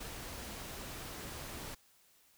pink noise, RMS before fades -45 dBFS, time 0-1.75 s, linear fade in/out 10 ms, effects white hiss -67 dBFS RMS until 2.37 s

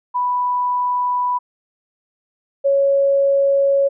sine tone pair in turn, 987.8 / 554.4 Hz, B5 / C#5, 0 / 0 cents, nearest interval minor seventh, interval 1000 cents, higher first, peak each -16 / -12 dBFS, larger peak second, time 0.14-1.39 / 2.64-3.89 s, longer neither, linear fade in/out 20 ms, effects none

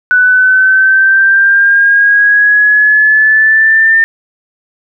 sine exponential sweep, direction up, 1487 to 1804 Hz, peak -4 dBFS, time 0.11-4.04 s, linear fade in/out 0 ms, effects none

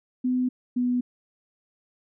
sine tone pair in turn, 252.3 / 247 Hz, B3 / B3, +37 / 0 cents, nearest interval unison, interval 37 cents, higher first, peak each -21 dBFS, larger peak neither, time 0.24-0.49 / 0.76-1.01 s, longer neither, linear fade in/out 10 ms, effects none

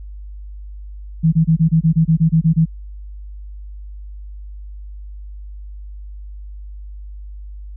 sine tone bursts, 161.9 Hz, E3, 31 cents flat, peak -9 dBFS, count 12, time 1.23-2.657 s, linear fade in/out 20 ms, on 96 ms, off 25 ms, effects added 50 Hz sine -30 dBFS peak until 7.76 s

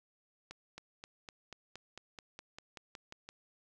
accelerating click train, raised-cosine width 0.2 ms, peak -29 dBFS, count 14, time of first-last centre 0.51-3.29 s, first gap 270 ms, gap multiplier 0.96, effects none

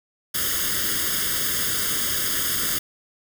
white noise with comb filter, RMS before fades -24 dBFS, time 0.34-2.79 s, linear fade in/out 10 ms, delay 0.6 ms, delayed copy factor +1, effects none

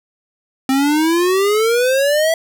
square exponential sweep, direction up, 261.6 to 663 Hz, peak -13 dBFS, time 0.69-2.34 s, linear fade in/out 2 ms, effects none

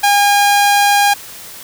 sawtooth tone, 812 Hz, G#5, 39 cents flat, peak -5 dBFS, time 0.03-1.14 s, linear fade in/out 10 ms, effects white hiss -33 dBFS RMS until 1.63 s

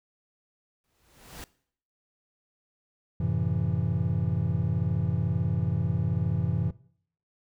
pink noise with exponential growth, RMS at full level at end -39 dBFS, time 0.84-1.44 s, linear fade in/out 1 ms, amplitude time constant 130 ms
triangle chord, F# half-diminished seventh, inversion none, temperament just, 92.5 / 111 / 133.2 / 166.5 Hz, F#2 / A2 / C3 / E3, 0 / +16 / +31 / +18 cents, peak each -28 dBFS, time 3.2-6.71 s, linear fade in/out 5 ms
effects noise-tail reverb RT60 0.6 s tail -20 dB re dry

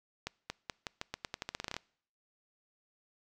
accelerating click train, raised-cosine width 0.2 ms, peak -19 dBFS, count 17, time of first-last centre 0.27-1.766 s, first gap 230 ms, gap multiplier 0.86, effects noise-tail reverb RT60 0.6 s tail -25 dB re dry

